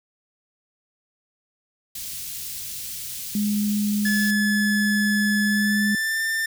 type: band-stop noise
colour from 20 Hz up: white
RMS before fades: -33 dBFS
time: 1.95-4.31 s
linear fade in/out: 5 ms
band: 160 to 3400 Hz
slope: 12 dB/octave
type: tone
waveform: sine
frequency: 207.7 Hz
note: G#3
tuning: in tune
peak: -20 dBFS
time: 3.35-5.95 s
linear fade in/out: 2 ms
type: tone with pitch glide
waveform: 45% pulse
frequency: 1720 to 1789.9 Hz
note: A6 to A6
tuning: -40 to +29 cents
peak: -22 dBFS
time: 4.05-6.46 s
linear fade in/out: 5 ms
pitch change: +69 cents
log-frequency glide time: 5.45-6.23 s
effects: none